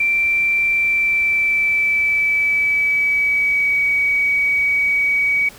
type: tone with pitch glide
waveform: sine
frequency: 2349 to 2265 Hz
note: D7 to C#7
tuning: 0 to +37 cents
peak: -14 dBFS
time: 0-5.49 s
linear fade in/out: 5 ms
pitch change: -63 cents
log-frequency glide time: 0.71-3.82 s
effects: pink hiss -41 dBFS RMS until 5.58 s